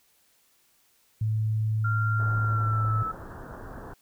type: tone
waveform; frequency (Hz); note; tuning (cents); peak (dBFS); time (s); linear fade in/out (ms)
sine; 109; A2; -16; -23; 1.21-3.03; 5
type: tone with pitch glide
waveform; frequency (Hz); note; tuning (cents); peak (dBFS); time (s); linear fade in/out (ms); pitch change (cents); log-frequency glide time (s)
sine; 1385 to 1309.5; F6 to E6; -15 to -12; -28; 1.84-3.12; 10; -97; 2.42-2.95
type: low-pass noise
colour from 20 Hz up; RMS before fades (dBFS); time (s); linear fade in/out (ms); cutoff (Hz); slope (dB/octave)
pink; -41; 2.19-3.94; 5; 1700; 96
effects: white hiss -65 dBFS RMS until 4.01 s